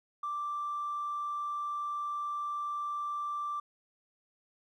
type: tone with tanh clipping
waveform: triangle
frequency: 1174.7 Hz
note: D6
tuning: in tune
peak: -32 dBFS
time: 0.23-3.6 s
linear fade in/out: 5 ms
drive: 1 dB
effects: none